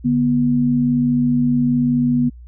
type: tone pair together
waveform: sine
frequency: 144.86 / 243.8 Hz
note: D3 / B3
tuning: -23 / -22 cents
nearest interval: major sixth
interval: 901 cents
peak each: -21 / -14 dBFS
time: 0.04-2.3 s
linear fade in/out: 20 ms
effects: added 60 Hz sine -36 dBFS peak until 2.47 s